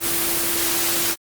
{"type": "tone in noise", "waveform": "sine", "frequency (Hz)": 338.5, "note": "E4", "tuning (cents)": 46, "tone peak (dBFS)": -30, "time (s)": [0, 1.16], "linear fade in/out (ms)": 50, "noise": "white", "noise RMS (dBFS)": -21, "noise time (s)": [0, 1.16], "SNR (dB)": -12, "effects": ["Opus 24 kbps"]}